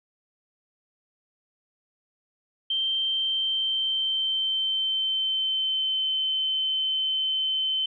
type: tone with pitch glide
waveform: sine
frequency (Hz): 3136 to 3073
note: G7 to G7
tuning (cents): 0 to -35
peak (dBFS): -23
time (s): 2.7-7.86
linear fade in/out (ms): 5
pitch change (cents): -35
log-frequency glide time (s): 2.97-6.04
effects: none